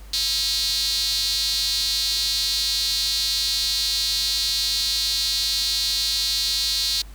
square tone with high-pass filter, 146.83 Hz, D3, in tune, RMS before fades -23 dBFS, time 0.13-7.02 s, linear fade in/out 5 ms, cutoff 4200 Hz, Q 5.6, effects added 50 Hz sine -38 dBFS peak until 7.14 s + pink hiss -50 dBFS RMS until 7.14 s

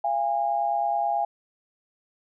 sine tone pair together, 686.7 / 816 Hz, F5 / G#5, -29 / -31 cents, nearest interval minor third, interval 298 cents, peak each -26 / -24 dBFS, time 0.04-1.25 s, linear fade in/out 5 ms, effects none

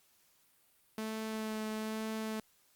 sawtooth tone with vibrato, 218.2 Hz, A3, 14 cents flat, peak -32 dBFS, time 0.98-2.4 s, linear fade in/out 2 ms, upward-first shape sine, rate 1.1 Hz, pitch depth 12 cents each way, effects white hiss -69 dBFS RMS until 2.75 s + Opus 48 kbps

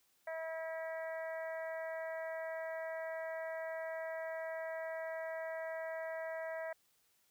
harmonic tone, 323.5 Hz, E4, 32 cents flat, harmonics 2 / 3 / 4 / 5 / 6 / 7, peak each -40 / -51 / -56 / -50 / -49 / -59 dBFS, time 0.27-6.73 s, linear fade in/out 5 ms, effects white hiss -74 dBFS RMS until 7.3 s

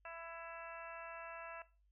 harmonic tone with a mistuned harmonic, 332.8 Hz, E4, 17 cents sharp, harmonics 2 / 3 / 4 / 5 / 6 / 7 / 8, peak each -51 / -55 / -53 / -54 / -61 / -62 / -54 dBFS, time 0.05-1.62 s, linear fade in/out 2 ms, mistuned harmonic 7, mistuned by -33 cents, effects noise-tail reverb RT60 0.3 s tail -17 dB re dry + added 50 Hz sine -70 dBFS peak until 1.91 s

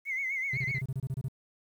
sine tone with vibrato, 2128 Hz, C7, 29 cents sharp, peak -29 dBFS, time 0.05-0.82 s, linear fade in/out 50 ms, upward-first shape sine, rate 7.9 Hz, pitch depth 83 cents each way
triangle tone bursts, 132.2 Hz, C3, 18 cents sharp, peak -27 dBFS, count 11, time 0.53-1.284 s, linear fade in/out 5 ms, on 44 ms, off 27 ms
effects tanh soft clip ceiling -24 dBFS + 10-bit

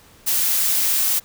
blue noise, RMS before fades -19 dBFS, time 0.26-1.2 s, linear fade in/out 20 ms, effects pink hiss -50 dBFS RMS until 1.24 s

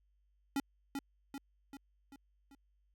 square tone with echo, 277.2 Hz, C#4, in tune, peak -32 dBFS, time 0.56-0.6 s, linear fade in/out 2 ms, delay 390 ms, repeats 5, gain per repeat -5 dB, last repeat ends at 2.55 s, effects added 50 Hz sine -70 dBFS peak until 2.94 s

